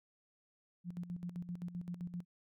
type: tone with tremolo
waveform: sine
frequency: 175.5 Hz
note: F3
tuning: 9 cents sharp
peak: -38 dBFS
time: 0.84-2.25 s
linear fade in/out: 50 ms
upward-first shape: square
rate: 7.7 Hz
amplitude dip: 70%
effects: none